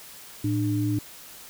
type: tone pair together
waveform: sine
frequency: 112.1 / 299.3 Hz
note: A2 / D4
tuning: +33 / +33 cents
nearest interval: octave + perfect fourth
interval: 1700 cents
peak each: -25 dBFS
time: 0.44-0.99 s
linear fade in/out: 5 ms
effects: white hiss -45 dBFS RMS until 1.49 s